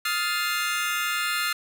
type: chord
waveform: 25% pulse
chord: F dominant seventh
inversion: third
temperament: just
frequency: 1257.2 / 1396.9 / 1746.1 / 2095 Hz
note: Eb6 / F6 / A6 / C7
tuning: +18 / 0 / -14 / +2 cents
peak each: -27 / -24 / -28 / -28 dBFS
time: 0.05-1.53 s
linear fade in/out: 5 ms
effects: none